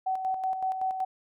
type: tone with tremolo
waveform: sine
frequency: 756 Hz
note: F#5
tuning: 37 cents sharp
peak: -25 dBFS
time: 0.06-1.05 s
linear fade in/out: 10 ms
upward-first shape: square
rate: 5.3 Hz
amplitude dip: 50%
effects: none